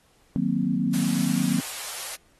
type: chord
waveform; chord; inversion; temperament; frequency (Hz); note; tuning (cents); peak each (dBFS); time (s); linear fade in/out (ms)
sine; C half-diminished seventh; first; equal; 155.56 / 185 / 233.1 / 261.6; Eb3 / Gb3 / Bb3 / C4; 0 / 0 / 0 / 0; -30 / -26 / -26 / -27; 0.36-1.6; 0
type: high-pass noise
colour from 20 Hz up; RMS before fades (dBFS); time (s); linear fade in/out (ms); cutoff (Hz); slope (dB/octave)
white; -34; 0.93-2.16; 10; 490; 24
effects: pink hiss -62 dBFS RMS until 2.39 s + AAC 32 kbps